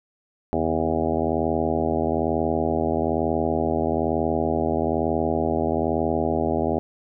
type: harmonic tone with a mistuned harmonic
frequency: 81.1 Hz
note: E2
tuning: 28 cents flat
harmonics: 1 / 2 / 3 / 4 / 5 / 6 / 7 / 8 / 9 / 10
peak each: -31 / -33 / -27 / -28 / -27 / -33 / -30 / -29 / -30 / -33 dBFS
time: 0.53-6.79 s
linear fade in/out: 0 ms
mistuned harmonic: 2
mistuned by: -82 cents
effects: none